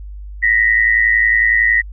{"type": "tone pair together", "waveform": "sine", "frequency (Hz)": [1864.6, 1975.5], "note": ["A#6", "B6"], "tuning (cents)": [0, 0], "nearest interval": "minor second", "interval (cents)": 100, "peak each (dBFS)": -13, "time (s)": [0.42, 1.82], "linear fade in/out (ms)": 20, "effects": ["added 50 Hz sine -28 dBFS peak until 1.92 s"]}